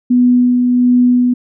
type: tone with tremolo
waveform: sine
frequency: 246.9 Hz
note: B3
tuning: in tune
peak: -6 dBFS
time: 0.1-1.34 s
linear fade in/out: 10 ms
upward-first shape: sine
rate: 1.4 Hz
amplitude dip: 30%
effects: none